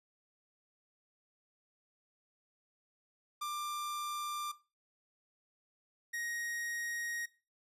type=tone pair in turn; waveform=45% pulse; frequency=1188 / 1879.7 Hz; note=D6 / A#6; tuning=+20 / +14 cents; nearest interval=minor sixth; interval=794 cents; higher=second; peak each=-36 / -37 dBFS; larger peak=first; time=3.41-4.52 / 6.13-7.26 s; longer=second; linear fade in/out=10 ms; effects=noise-tail reverb RT60 0.3 s tail -18 dB re dry + resampled to 32000 Hz